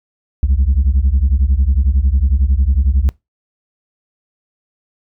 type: beating tone pair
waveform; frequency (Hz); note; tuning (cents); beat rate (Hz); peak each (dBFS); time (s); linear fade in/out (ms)
sine; 61.74 / 72.74; B1 / D2; 0 / -16; 11; -11; 0.43-3.09; 0
effects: noise-tail reverb RT60 0.2 s tail -24 dB re dry + tanh soft clip ceiling -7 dBFS